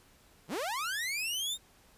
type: linear sweep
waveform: sawtooth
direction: up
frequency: 111.3 to 3729 Hz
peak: -29 dBFS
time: 0.48-1.58 s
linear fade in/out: 50 ms
effects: pink hiss -62 dBFS RMS until 1.97 s + resampled to 32000 Hz